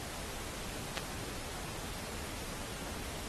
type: clicks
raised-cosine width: 0.2 ms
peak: -17 dBFS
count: 2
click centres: 0.973 / 0.979 s
effects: pink hiss -43 dBFS RMS until 3.28 s + AAC 32 kbps